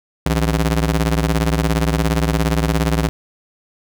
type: ring-modulated tone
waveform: sawtooth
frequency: 111.6 Hz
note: A2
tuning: 25 cents sharp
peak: -8 dBFS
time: 0.26-3.09 s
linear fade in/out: 0 ms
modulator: 47.2 Hz
effects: none